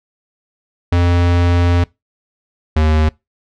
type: tone pair in turn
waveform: square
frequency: 87.31 / 77.78 Hz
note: F2 / D#2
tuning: 0 / 0 cents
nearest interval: major second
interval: 200 cents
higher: first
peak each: -11 dBFS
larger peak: neither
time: 0.92-1.84 / 2.76-3.09 s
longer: first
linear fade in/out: 5 ms
effects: noise-tail reverb RT60 0.2 s tail -23 dB re dry + low-pass 4000 Hz 12 dB/octave